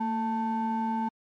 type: ring-modulated tone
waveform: triangle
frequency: 329.6 Hz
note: E4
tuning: in tune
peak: -21 dBFS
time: 0-1.09 s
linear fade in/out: 10 ms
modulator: 556 Hz
effects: MP3 48 kbps